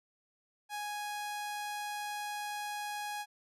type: tone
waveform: sawtooth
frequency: 830.6 Hz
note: G#5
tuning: in tune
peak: -33 dBFS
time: 0.69-3.26 s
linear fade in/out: 50 ms
effects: resampled to 32000 Hz

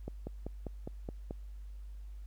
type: slowing click train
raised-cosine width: 2 ms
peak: -26 dBFS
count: 7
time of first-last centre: 0.08-1.309 s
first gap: 190 ms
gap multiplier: 1.03
effects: added 50 Hz sine -43 dBFS peak until 2.26 s + pink hiss -71 dBFS RMS until 2.26 s

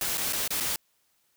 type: noise with dropouts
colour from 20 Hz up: white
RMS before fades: -29 dBFS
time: 0.01-0.76 s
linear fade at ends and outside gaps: 2 ms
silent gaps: 0.174-0.179 / 0.326-0.331 / 0.478-0.505 / 0.602-0.606 s
effects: white hiss -70 dBFS RMS until 1.36 s

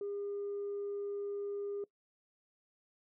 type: tone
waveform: sine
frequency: 404.7 Hz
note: G#4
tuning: 45 cents flat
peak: -35 dBFS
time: 0.01-1.84 s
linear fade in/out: 2 ms
effects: noise-tail reverb RT60 0.1 s tail -22 dB re dry + tanh soft clip ceiling -33 dBFS

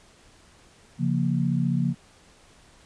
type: chord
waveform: sine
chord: Bb minor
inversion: first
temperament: equal with one note detuned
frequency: 138.59 / 173.71 / 233.1 Hz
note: Db3 / F3 / Bb3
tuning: 0 / -9 / 0 cents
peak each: -25 / -25 / -27 dBFS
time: 0.98-1.95 s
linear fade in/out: 50 ms
effects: pink hiss -55 dBFS RMS until 2.85 s + resampled to 22050 Hz

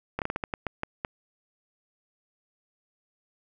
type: slowing click train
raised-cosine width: 0.5 ms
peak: -14 dBFS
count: 10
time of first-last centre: 0.19-1.049 s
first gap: 28 ms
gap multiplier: 1.29
effects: none

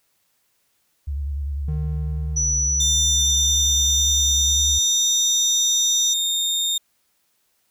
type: tone with vibrato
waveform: sine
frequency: 70.9 Hz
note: C#2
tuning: 40 cents sharp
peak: -23 dBFS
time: 1.07-4.79 s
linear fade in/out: 10 ms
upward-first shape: triangle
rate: 10 Hz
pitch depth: 77 cents each way
type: tone with exponential decay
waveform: triangle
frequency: 152.1 Hz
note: D#3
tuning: 39 cents flat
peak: -22 dBFS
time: 1.68-5.59 s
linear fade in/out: 5 ms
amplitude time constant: 850 ms
type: tone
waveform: sine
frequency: 5920 Hz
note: F#8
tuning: in tune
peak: -19 dBFS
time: 2.36-6.14 s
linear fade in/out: 10 ms
type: tone with pitch glide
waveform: 30% pulse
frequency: 3600 to 3663 Hz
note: A7 to A#7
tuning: +39 to -31 cents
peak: -17 dBFS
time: 2.8-6.78 s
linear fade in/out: 5 ms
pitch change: +30 cents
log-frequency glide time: 3.13-5.07 s
effects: white hiss -67 dBFS RMS until 7.7 s

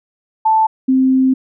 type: tone pair in turn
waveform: sine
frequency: 880 / 261.6 Hz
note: A5 / C4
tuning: 0 / 0 cents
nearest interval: octave + major sixth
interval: 2100 cents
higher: first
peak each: -9 dBFS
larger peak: neither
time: 0.45-0.67 / 0.88-1.34 s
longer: second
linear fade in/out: 10 ms
effects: none

